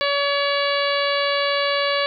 harmonic tone, 567 Hz, C#5, 39 cents sharp, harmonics 1 / 2 / 3 / 4 / 5 / 6 / 7 / 8, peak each -22 / -25 / -27 / -28 / -29 / -30 / -30 / -31 dBFS, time 0.01-2.06 s, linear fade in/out 0 ms, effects none

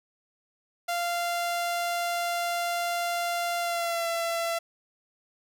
sawtooth tone with pitch glide, 693 to 673.3 Hz, F5 to E5, -14 to +36 cents, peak -23 dBFS, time 0.88-4.59 s, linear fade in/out 10 ms, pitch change -50 cents, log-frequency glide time 3.6-4.06 s, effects none

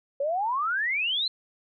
sine exponential sweep, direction up, 540 to 4186 Hz, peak -24 dBFS, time 0.2-1.28 s, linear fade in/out 5 ms, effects none

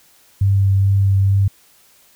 sine tone with vibrato, 98 Hz, G2, in tune, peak -11 dBFS, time 0.41-1.48 s, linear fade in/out 5 ms, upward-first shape triangle, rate 2.3 Hz, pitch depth 14 cents each way, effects white hiss -52 dBFS RMS until 2.15 s

